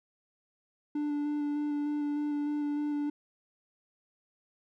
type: tone with vibrato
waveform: triangle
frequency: 293.7 Hz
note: D4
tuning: in tune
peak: -27 dBFS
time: 0.95-3.1 s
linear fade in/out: 5 ms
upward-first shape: square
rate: 3.3 Hz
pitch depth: 11 cents each way
effects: none